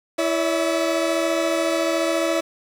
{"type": "tone cluster", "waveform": "40% pulse", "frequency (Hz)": [331.6, 568, 649], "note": ["E4", "C#5", "E5"], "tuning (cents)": [10, 42, -27], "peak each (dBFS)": -23, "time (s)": [0.18, 2.41], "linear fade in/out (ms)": 10, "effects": ["low-pass 10000 Hz 12 dB/octave", "7-bit"]}